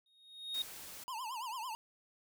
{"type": "tone with exponential growth", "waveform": "triangle", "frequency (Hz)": 3729, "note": "A#7", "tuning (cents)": 0, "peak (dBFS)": -30, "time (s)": [0.06, 0.62], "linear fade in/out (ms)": 2, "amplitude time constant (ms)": 120}
{"type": "noise", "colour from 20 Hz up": "white", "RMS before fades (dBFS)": -49, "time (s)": [0.54, 1.04], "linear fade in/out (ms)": 5}
{"type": "tone with vibrato", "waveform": "square", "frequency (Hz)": 956, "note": "A#5", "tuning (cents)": 43, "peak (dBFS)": -40, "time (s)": [1.08, 1.75], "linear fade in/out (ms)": 0, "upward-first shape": "triangle", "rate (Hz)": 9, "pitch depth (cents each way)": 210}
{"effects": []}